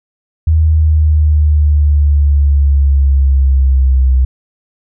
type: exponential sweep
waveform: sine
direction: down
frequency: 79.6 to 64.2 Hz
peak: -6 dBFS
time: 0.47-4.25 s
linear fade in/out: 5 ms
effects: none